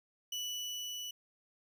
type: tone with level ramp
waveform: 30% pulse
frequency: 2960 Hz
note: F#7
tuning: in tune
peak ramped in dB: -33 to -37 dBFS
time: 0.32-1.11 s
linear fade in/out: 5 ms
effects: none